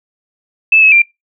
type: tone with pitch steps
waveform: sine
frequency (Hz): 2622 / 2577 / 2374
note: E7 / E7 / D7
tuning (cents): -10 / -40 / +18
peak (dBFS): -4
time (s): 0.72-1.02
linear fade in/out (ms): 5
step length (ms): 100
effects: noise-tail reverb RT60 0.2 s tail -25 dB re dry